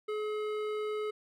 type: tone with hard clipping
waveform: sine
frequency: 425.4 Hz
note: G#4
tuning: 42 cents sharp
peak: -34 dBFS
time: 0.08-1.11 s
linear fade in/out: 10 ms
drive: 13 dB
effects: none